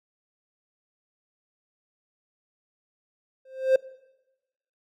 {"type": "tone with exponential growth", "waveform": "triangle", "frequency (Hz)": 525, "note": "C5", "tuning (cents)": 6, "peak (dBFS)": -11, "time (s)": [3.45, 3.76], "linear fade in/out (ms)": 5, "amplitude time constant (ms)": 67, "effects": ["noise-tail reverb RT60 1.0 s tail -21 dB re dry"]}